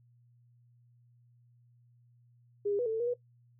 sine tone with pitch steps, 408.8 / 404.9 / 487.6 / 443 / 445.9 / 477 / 488.3 Hz, G#4 / G#4 / B4 / A4 / A4 / A#4 / B4, -27 / -44 / -22 / +12 / +23 / +40 / -20 cents, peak -28 dBFS, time 2.65-3.14 s, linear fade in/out 10 ms, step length 70 ms, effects noise-tail reverb RT60 0.1 s tail -17 dB re dry + added 120 Hz sine -61 dBFS peak until 3.59 s

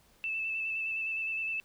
sine tone with vibrato, 2637 Hz, E7, in tune, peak -31 dBFS, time 0.24-1.6 s, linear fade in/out 0 ms, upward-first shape square, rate 9.7 Hz, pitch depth 16 cents each way, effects pink hiss -64 dBFS RMS until 1.64 s

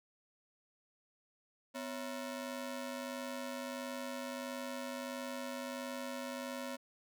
sawtooth ring-modulated tone, 403.5 Hz, G#4, 50 cents flat, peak -33 dBFS, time 1.74-6.77 s, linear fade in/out 20 ms, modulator 151 Hz, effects none

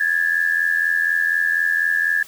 sine tone pair together, 1661.2 / 1745.3 Hz, G#6 / A6, 0 / -15 cents, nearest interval minor second, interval 85 cents, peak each -19 dBFS, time 0-2.23 s, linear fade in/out 5 ms, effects white hiss -43 dBFS RMS until 2.27 s

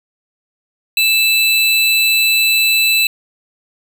square tone pair together, 2637 / 3987 Hz, E7 / B7, 0 / +16 cents, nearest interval perfect fifth, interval 716 cents, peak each -13 / -16 dBFS, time 0.97-3.07 s, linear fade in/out 2 ms, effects none

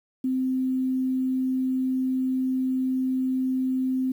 sine tone, 259.4 Hz, C4, 15 cents flat, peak -22 dBFS, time 0.24-4.12 s, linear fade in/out 5 ms, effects 9-bit

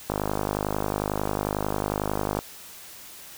click train, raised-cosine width 1 ms, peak -11 dBFS, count 118, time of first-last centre 0.1-2.39 s, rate 51.1 Hz, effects white hiss -44 dBFS RMS until 3.37 s

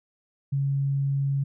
sine tone, 138.59 Hz, C#3, in tune, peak -22 dBFS, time 0.52-1.44 s, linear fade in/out 10 ms, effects none

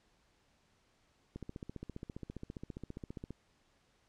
click train, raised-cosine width 3 ms, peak -30 dBFS, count 30, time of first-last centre 1.36-3.306 s, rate 14.9 Hz, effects pink hiss -72 dBFS RMS until 4.08 s + low-pass 7000 Hz 12 dB/octave

